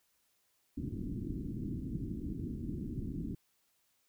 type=low-pass noise; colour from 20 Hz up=white; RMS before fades=-39 dBFS; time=0.77-3.35 s; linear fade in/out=5 ms; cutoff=320 Hz; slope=48 dB/octave; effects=white hiss -75 dBFS RMS until 4.08 s